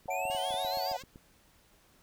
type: clicks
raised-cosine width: 3 ms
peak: -37 dBFS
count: 11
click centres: 0.058 / 0.254 / 0.3 / 0.349 / 0.507 / 0.542 / 0.648 / 0.772 / 0.915 / 1.037 / 1.159 s
type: chord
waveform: sine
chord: F# minor seventh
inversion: second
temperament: equal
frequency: 554.4 / 659.3 / 740 / 880 Hz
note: C#5 / E5 / F#5 / A5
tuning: 0 / 0 / 0 / 0 cents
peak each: -38 / -39 / -34 / -39 dBFS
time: 0.08-0.97 s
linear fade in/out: 5 ms
type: exponential sweep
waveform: square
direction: up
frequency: 2317 to 4978 Hz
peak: -38 dBFS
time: 0.1-0.93 s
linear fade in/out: 10 ms
type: tone with vibrato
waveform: 5% pulse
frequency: 523 Hz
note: C5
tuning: 1 cent flat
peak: -33 dBFS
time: 0.3-1.03 s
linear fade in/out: 10 ms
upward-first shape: sine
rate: 7.1 Hz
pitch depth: 120 cents each way
effects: pink hiss -64 dBFS RMS until 2.02 s